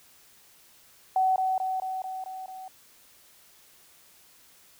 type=tone with echo; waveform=sine; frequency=754 Hz; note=F#5; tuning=32 cents sharp; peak=-20 dBFS; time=1.16-1.36 s; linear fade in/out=2 ms; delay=220 ms; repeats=6; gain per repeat=-3 dB; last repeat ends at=2.68 s; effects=white hiss -57 dBFS RMS until 4.79 s